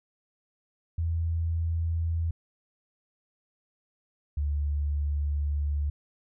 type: tone pair in turn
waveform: sine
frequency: 82.8 / 72.81 Hz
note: E2 / D2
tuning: +8 / -14 cents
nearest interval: major second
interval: 222 cents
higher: first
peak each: -25 / -25 dBFS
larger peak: neither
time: 0.98-2.31 / 4.37-5.9 s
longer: second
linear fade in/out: 5 ms
effects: none